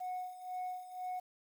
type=tone with tremolo; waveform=sine; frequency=733 Hz; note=F#5; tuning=16 cents flat; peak=-34 dBFS; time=0-1.2 s; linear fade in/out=10 ms; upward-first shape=sine; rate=2 Hz; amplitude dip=80%; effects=tanh soft clip ceiling -35 dBFS + 10-bit